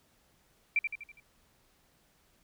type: tone with echo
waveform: sine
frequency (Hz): 2349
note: D7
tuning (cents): 0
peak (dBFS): -23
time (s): 0.76-0.79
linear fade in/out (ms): 2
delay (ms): 82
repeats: 5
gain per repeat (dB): -6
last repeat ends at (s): 1.2
effects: pink hiss -68 dBFS RMS until 2.43 s